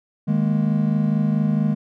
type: chord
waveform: triangle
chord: D# suspended fourth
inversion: none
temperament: equal with one note detuned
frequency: 155.56 / 208.6 / 233.1 Hz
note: D#3 / G#3 / A#3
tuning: 0 / +8 / 0 cents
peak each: -19 / -18 / -23 dBFS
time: 0.27-1.75 s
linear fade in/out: 20 ms
effects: none